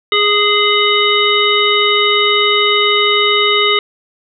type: harmonic tone with a mistuned harmonic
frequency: 414.4 Hz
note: G#4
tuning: 4 cents flat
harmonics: 1 / 3 / 5 / 7 / 9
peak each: -16 / -16 / -16 / -16 / -16 dBFS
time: 0.12-3.79 s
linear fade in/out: 2 ms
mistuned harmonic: 7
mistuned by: +46 cents
effects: none